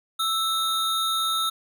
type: tone pair together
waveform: square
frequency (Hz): 1318.5 / 3696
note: E6 / A#7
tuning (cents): 0 / -16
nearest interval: octave + tritone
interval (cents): 1784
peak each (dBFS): -26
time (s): 0.19-1.5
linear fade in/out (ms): 10
effects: none